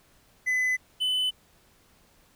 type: tone pair in turn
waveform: triangle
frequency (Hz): 2012 / 3015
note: B6 / F#7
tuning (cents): +32 / +32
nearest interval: perfect fifth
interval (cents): 700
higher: second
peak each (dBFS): -21 / -22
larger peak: first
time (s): 0.46-0.77 / 1-1.31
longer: neither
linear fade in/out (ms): 20
effects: pink hiss -61 dBFS RMS until 2.35 s